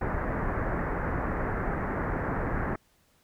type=low-pass noise; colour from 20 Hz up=pink; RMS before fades=-30 dBFS; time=0.01-2.76 s; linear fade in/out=5 ms; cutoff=1900 Hz; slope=48 dB/octave; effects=pink hiss -66 dBFS RMS until 3.23 s